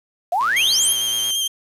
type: exponential sweep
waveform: sine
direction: up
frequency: 658 to 11840 Hz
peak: -16 dBFS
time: 0.32-0.93 s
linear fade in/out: 5 ms
type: click train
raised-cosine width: 0.2 ms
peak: -18 dBFS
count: 103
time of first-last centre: 0.41-1.305 s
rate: 114 Hz
type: tone with vibrato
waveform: sawtooth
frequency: 3176 Hz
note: G7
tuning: 22 cents sharp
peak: -16 dBFS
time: 0.56-1.48 s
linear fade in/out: 10 ms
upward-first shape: square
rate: 8.8 Hz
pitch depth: 19 cents each way
effects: resampled to 32000 Hz + 7-bit